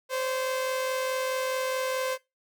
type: tone pair together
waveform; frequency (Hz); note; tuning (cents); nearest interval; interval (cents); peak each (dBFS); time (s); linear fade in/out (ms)
sawtooth; 519 / 563.7; C5 / C#5; -14 / +29; minor second; 143; -24 / -34; 0.09-2.18; 50
effects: noise-tail reverb RT60 0.2 s tail -19 dB re dry